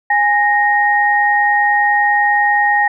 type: tone pair together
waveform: sine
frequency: 825.4 / 1864.7 Hz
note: G#5 / A#6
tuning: -11 / 0 cents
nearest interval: octave + major second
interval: 1411 cents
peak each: -13 / -13 dBFS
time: 0.1-2.88 s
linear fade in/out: 5 ms
effects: none